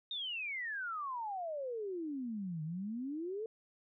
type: exponential two-way sweep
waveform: sine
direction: down then up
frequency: 3729 to 151.2 to 457.3 Hz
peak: -37 dBFS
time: 0.11-3.46 s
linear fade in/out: 2 ms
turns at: 2.63 s
effects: none